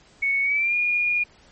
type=tone with pitch glide; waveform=sine; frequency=2217 to 2432 Hz; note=C#7 to D#7; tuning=0 to -40 cents; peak=-19 dBFS; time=0.22-1.24 s; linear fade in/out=10 ms; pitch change=+160 cents; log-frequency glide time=0.43-0.75 s; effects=pink hiss -54 dBFS RMS until 1.51 s + MP3 32 kbps